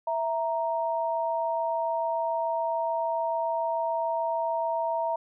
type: tone pair together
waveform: sine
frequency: 659.2 / 932.3 Hz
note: E5 / A#5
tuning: 0 / 0 cents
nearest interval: tritone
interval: 600 cents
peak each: -28 dBFS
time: 0.07-5.16 s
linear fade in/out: 5 ms
effects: none